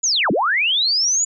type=linear two-way sweep; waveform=sine; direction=down then up; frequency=7040 to 155 to 7040 Hz; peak=-15 dBFS; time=0.03-1.25 s; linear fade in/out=10 ms; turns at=0.31 s; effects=none